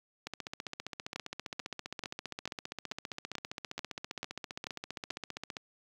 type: two click trains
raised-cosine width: 0.2 ms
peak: -19 / -21 dBFS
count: 10 / 81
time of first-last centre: 1.16-5.107 / 0.27-5.568 s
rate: 2.28 / 15.1 Hz
effects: high-pass 80 Hz 12 dB/octave + 9-bit